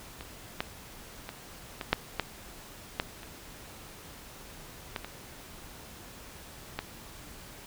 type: clicks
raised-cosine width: 0.3 ms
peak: -24 / -13 / -21 / -18 / -6 / -11 / -11 / -28 / -16 / -22 / -15 dBFS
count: 11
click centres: 0.209 / 0.605 / 1.291 / 1.812 / 1.93 / 2.197 / 2.999 / 3.232 / 4.962 / 5.046 / 6.79 s
effects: pink hiss -48 dBFS RMS until 7.66 s